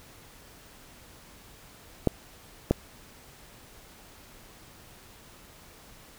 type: clicks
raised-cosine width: 2 ms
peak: -7 dBFS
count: 2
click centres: 2.073 / 2.71 s
effects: pink hiss -52 dBFS RMS until 6.18 s